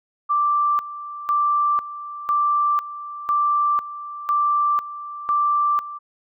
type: tone with tremolo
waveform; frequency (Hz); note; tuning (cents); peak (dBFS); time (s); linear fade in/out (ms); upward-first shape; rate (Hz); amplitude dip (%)
sine; 1174.7; D6; 0; -16; 0.29-5.99; 20; square; 1; 80
effects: none